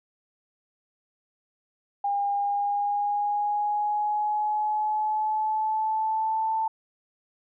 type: tone with pitch glide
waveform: sine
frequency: 807 to 885.1 Hz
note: G#5 to A5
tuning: -50 to +10 cents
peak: -23 dBFS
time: 2.04-6.68 s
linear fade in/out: 5 ms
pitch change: +160 cents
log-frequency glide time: 2.31-6.54 s
effects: none